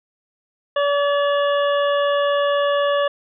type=harmonic tone; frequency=572 Hz; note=D5; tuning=46 cents flat; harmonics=1 / 2 / 3 / 5 / 6; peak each=-17 / -23 / -27 / -31 / -33 dBFS; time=0.76-3.08 s; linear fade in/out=5 ms; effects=none